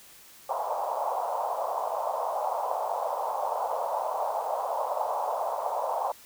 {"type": "band-pass noise", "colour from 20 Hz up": "white", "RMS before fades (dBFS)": -30, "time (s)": [0.49, 6.12], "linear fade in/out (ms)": 5, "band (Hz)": [550, 1000], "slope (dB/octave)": 48, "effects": ["white hiss -52 dBFS RMS until 6.25 s"]}